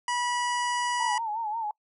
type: harmonic tone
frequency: 974 Hz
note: B5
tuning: 24 cents flat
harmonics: 1 / 2 / 3 / 5 / 6 / 7 / 8 / 9 / 10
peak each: -27 / -33 / -37 / -41 / -43 / -44 / -45 / -46 / -47 dBFS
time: 0.08-1.18 s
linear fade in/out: 2 ms
type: tone with vibrato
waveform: sine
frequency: 880 Hz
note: A5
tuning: in tune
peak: -28 dBFS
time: 1-1.71 s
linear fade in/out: 2 ms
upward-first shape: sine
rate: 5.6 Hz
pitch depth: 94 cents each way
effects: noise-tail reverb RT60 0.1 s tail -26 dB re dry